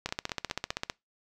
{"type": "two click trains", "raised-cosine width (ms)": 0.2, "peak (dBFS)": [-21, -13], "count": [4, 14], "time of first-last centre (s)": [[0.09, 0.703], [0.06, 0.899]], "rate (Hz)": [4.89, 15.5], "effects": ["noise-tail reverb RT60 0.2 s tail -24 dB re dry"]}